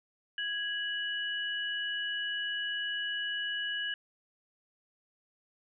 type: tone pair together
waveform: sine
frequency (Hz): 1658 / 2941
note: G#6 / F#7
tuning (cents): -3 / -11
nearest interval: minor seventh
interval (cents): 992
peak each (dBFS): -34 / -35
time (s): 0.38-3.94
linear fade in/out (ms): 2
effects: none